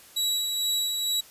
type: tone with tremolo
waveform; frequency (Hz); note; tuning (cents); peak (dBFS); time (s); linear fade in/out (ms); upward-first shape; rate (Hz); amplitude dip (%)
sawtooth; 3896; B7; -24; -20; 0.16-1.21; 10; sine; 2.2; 35
effects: white hiss -51 dBFS RMS until 1.3 s + resampled to 32000 Hz